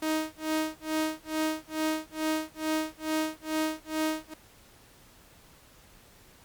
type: tone with tremolo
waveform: sawtooth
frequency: 313.3 Hz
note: D#4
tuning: 12 cents sharp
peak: -21 dBFS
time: 0.02-4.34 s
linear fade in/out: 5 ms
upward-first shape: sine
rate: 2.3 Hz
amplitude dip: 100%
effects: pink hiss -56 dBFS RMS until 6.44 s + MP3 96 kbps